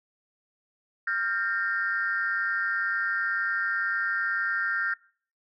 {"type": "tone cluster", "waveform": "sine", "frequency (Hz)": [1393, 1580, 1829], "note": ["F6", "G6", "A#6"], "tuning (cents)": [-5, 13, -33], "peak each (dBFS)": -29, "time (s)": [1.07, 4.94], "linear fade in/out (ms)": 5, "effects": ["noise-tail reverb RT60 0.5 s tail -23 dB re dry", "tanh soft clip ceiling -16 dBFS"]}